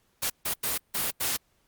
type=noise bursts at uneven times; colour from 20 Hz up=white; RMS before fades=-28 dBFS; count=5; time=0.22-0.3 / 0.45-0.54 / 0.63-0.78 / 0.94-1.11 / 1.2-1.37 s; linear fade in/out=10 ms; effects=pink hiss -69 dBFS RMS until 1.67 s + Opus 48 kbps